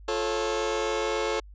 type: chord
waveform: sawtooth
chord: F augmented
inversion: none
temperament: just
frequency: 349.2 / 436.5 / 545.7 Hz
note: F4 / A4 / C#5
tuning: 0 / -14 / -27 cents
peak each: -29 / -24 / -27 dBFS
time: 0.08-1.4 s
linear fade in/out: 5 ms
effects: added 50 Hz sine -44 dBFS peak until 1.54 s + resampled to 16000 Hz